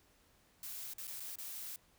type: noise with dropouts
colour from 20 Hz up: blue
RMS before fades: -45 dBFS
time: 0.63-1.76 s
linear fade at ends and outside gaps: 1 ms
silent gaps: 0.936-0.982 / 1.07-1.076 / 1.198-1.203 / 1.357-1.385 s
effects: pink hiss -69 dBFS RMS until 1.98 s